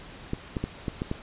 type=clicks; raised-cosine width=3 ms; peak=-15 dBFS; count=6; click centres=0.334 / 0.568 / 0.64 / 0.882 / 1.019 / 1.114 s; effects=pink hiss -45 dBFS RMS until 1.22 s + resampled to 8000 Hz